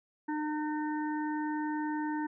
harmonic tone, 303.4 Hz, D#4, 44 cents flat, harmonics 1 / 3 / 5 / 6, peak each -32 / -37 / -45 / -45 dBFS, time 0.28-2.27 s, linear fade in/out 10 ms, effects none

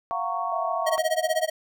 sine chord, Gb major seventh, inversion third, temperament just, 693.7 / 740 / 925 / 1110 Hz, F5 / Gb5 / Bb5 / Db6, -12 / 0 / -14 / +2 cents, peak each -30 / -32 / -33 / -29 dBFS, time 0.11-0.98 s, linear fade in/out 0 ms
sine tone with pitch glide, 659.3 to 719 Hz, E5 to F#5, 0 to -50 cents, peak -29 dBFS, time 0.52-1.45 s, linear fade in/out 2 ms, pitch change +150 cents, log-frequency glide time 0.91-0.99 s
square tone with tremolo, 635 Hz, D#5, 35 cents sharp, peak -20 dBFS, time 0.86-1.5 s, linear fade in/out 10 ms, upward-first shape sine, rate 16 Hz, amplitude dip 100%
effects none

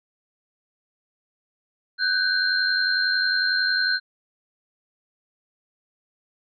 sine tone cluster, 1503 / 1594 / 4172 Hz, F#6 / G6 / C8, +27 / +28 / -6 cents, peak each -22 / -27 / -24 dBFS, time 1.98-4 s, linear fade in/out 50 ms, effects none

